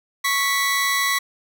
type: tone pair together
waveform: sawtooth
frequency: 1108.7 / 1967.5 Hz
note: C#6 / B6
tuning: 0 / -7 cents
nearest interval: minor seventh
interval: 993 cents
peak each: -19 / -17 dBFS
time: 0.24-1.19 s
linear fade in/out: 10 ms
effects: none